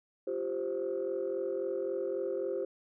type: chord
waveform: sine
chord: F suspended second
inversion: none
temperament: just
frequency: 349.2 / 392.9 / 523.8 Hz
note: F4 / G4 / C5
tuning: 0 / +4 / +2 cents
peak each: -37 / -34 / -34 dBFS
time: 0.27-2.65 s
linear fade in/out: 5 ms
effects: tanh soft clip ceiling -25 dBFS